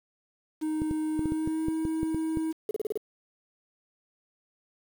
triangle tone with pitch glide, 311.1 to 319.5 Hz, D#4 to D#4, 0 to +46 cents, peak -25 dBFS, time 0.61-2.53 s, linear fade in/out 20 ms, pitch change +46 cents, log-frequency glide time 1.14-1.71 s
clicks, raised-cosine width 3 ms, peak -19 dBFS, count 11, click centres 0.819 / 0.911 / 1.193 / 1.257 / 1.321 / 1.475 / 1.684 / 1.852 / 2.031 / 2.146 / 2.372 s
sine tone bursts, 426.1 Hz, G#4, 44 cents sharp, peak -26 dBFS, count 6, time 2.69-2.975 s, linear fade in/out 2 ms, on 20 ms, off 33 ms
effects 8-bit

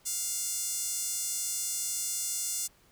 sawtooth tone with high-pass filter, 702 Hz, F5, 9 cents sharp, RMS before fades -33 dBFS, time 0.05-2.68 s, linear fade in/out 20 ms, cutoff 7300 Hz, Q 2.1, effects pink hiss -63 dBFS RMS until 2.91 s

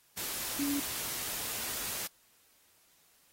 sine tone in noise, 283.3 Hz, C#4, 38 cents sharp, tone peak -30 dBFS, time 0.59-0.8 s, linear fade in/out 5 ms, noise white, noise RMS -37 dBFS, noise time 0.17-2.07 s, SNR +4 dB, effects white hiss -66 dBFS RMS until 3.32 s + AAC 48 kbps

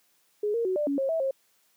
sine tone with pitch steps, 417.5 / 464.8 / 373 / 593 / 281 / 540 / 651 / 537 Hz, G#4 / A#4 / F#4 / D5 / C#4 / C#5 / E5 / C5, +9 / -5 / +14 / +17 / +24 / -45 / -22 / +45 cents, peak -24 dBFS, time 0.43-1.31 s, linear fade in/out 5 ms, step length 110 ms, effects white hiss -67 dBFS RMS until 1.76 s + high-pass 150 Hz 12 dB/octave

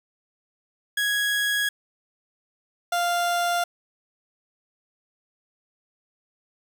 30% pulse tone pair in turn, 1661.2 / 697.2 Hz, G#6 / F5, 0 / -3 cents, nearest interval octave + minor third, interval 1503 cents, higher first, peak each -19 dBFS, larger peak neither, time 0.97-1.69 / 2.92-3.64 s, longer neither, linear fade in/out 5 ms, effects none

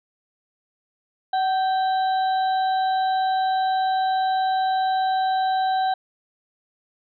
harmonic tone with a mistuned harmonic, 785 Hz, G5, 2 cents sharp, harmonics 1 / 2 / 4 / 5, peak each -19 / -33 / -43 / -35 dBFS, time 1.33-5.94 s, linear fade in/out 5 ms, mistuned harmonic 1, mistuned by -63 cents, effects none

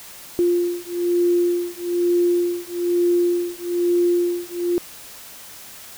sine beating tone pair, 349.2 / 350.3 Hz, F4 / F4, 0 / +5 cents, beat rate 1.1 Hz, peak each -20 dBFS, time 0.39-4.78 s, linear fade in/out 0 ms, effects white hiss -40 dBFS RMS until 5.97 s

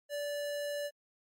square tone, 581 Hz, D5, 19 cents flat, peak -35 dBFS, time 0.09-0.91 s, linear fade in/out 50 ms, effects MP3 64 kbps

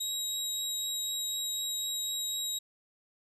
25% pulse tone, 3824 Hz, A#7, 43 cents sharp, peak -28 dBFS, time 0-2.59 s, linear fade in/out 10 ms, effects resampled to 32000 Hz

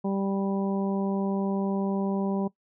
harmonic tone, 196 Hz, G3, in tune, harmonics 1 / 2 / 3 / 4 / 5, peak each -26 / -32 / -36 / -38 / -40 dBFS, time 0.04-2.48 s, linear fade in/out 10 ms, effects noise-tail reverb RT60 0.1 s tail -19 dB re dry

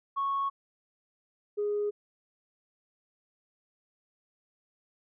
sine tone pair in turn, 1104 / 414 Hz, C#6 / G#4, -7 / -5 cents, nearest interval octave + perfect fourth, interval 1698 cents, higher first, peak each -26 dBFS, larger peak neither, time 0.16-0.5 / 1.57-1.91 s, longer neither, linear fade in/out 20 ms, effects tanh soft clip ceiling -23 dBFS

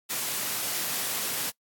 white high-pass noise, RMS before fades -30 dBFS, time 0.09-1.51 s, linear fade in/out 20 ms, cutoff 110 Hz, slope 24 dB/octave, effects noise-tail reverb RT60 0.1 s tail -21 dB re dry + AAC 64 kbps

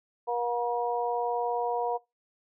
harmonic tone, 239.3 Hz, A#3, 46 cents sharp, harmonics 2 / 3 / 4, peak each -31 / -31 / -31 dBFS, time 0.27-1.98 s, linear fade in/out 20 ms, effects noise-tail reverb RT60 0.2 s tail -21 dB re dry

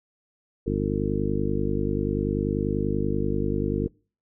harmonic tone, 50.3 Hz, G1, 45 cents sharp, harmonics 1 / 2 / 3 / 4 / 5 / 6 / 7 / 9, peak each -31 / -31 / -31 / -31 / -31 / -31 / -31 / -31 dBFS, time 0.66-3.88 s, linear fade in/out 10 ms, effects noise-tail reverb RT60 0.4 s tail -26 dB re dry

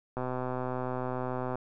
click train, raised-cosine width 1 ms, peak -20 dBFS, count 177, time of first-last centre 0.17-1.556 s, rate 127 Hz, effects none

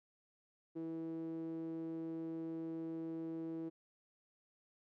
sawtooth tone with band-pass filter, 163 Hz, E3, 19 cents flat, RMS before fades -43 dBFS, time 0.75-3.7 s, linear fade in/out 20 ms, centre 360 Hz, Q 7.5, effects none

